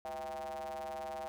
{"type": "ring-modulated tone", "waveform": "square", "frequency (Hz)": 72.6, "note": "D2", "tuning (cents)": -19, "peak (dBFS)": -37, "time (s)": [0.05, 1.28], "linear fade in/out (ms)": 0, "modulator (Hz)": 716, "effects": []}